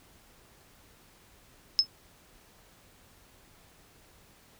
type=tone with exponential decay; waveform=sine; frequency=5200 Hz; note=E8; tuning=24 cents flat; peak=-14 dBFS; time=1.79-1.87 s; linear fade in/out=0 ms; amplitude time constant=16 ms; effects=pink hiss -59 dBFS RMS until 4.59 s